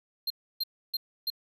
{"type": "tone bursts", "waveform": "square", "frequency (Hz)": 4186, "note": "C8", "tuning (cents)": 0, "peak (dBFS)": -28, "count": 4, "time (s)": [0.27, 1.302], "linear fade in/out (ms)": 5, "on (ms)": 33, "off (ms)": 300, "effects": []}